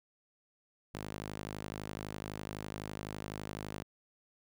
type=tone with high-pass filter; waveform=sawtooth; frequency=51.91 Hz; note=G#1; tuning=in tune; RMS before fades=-43 dBFS; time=0.94-3.83 s; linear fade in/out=5 ms; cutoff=130 Hz; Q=0.65; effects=none